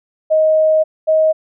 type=tone pair in turn; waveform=sine; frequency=627 / 630.2 Hz; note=D#5 / D#5; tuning=+13 / +22 cents; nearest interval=unison; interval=9 cents; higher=second; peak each=-9 dBFS; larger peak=neither; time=0.3-0.84 / 1.07-1.33 s; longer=first; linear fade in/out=20 ms; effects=none